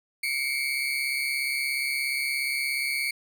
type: tone pair together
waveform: 35% pulse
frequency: 2163 / 2300 Hz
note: C#7 / D7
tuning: -43 / -37 cents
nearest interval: minor second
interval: 106 cents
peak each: -27 / -27 dBFS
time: 0.23-3.11 s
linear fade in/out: 5 ms
effects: none